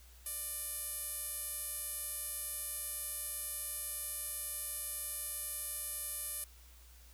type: tone with band-pass filter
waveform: sawtooth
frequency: 594 Hz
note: D5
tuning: 20 cents sharp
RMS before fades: -41 dBFS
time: 0.26-6.44 s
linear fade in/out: 2 ms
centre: 11000 Hz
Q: 6
effects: added 60 Hz sine -56 dBFS peak until 7.13 s + white hiss -62 dBFS RMS until 7.13 s